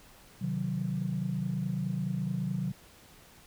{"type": "chord", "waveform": "sine", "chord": "C diminished", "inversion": "none", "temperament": "equal", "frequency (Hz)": [130.81, 155.56, 185], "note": ["C3", "Eb3", "Gb3"], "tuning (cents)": [0, 0, 0], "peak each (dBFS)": [-34, -34, -32], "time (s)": [0.41, 2.72], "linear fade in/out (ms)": 10, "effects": ["tanh soft clip ceiling -21 dBFS", "pink hiss -56 dBFS RMS until 3.46 s"]}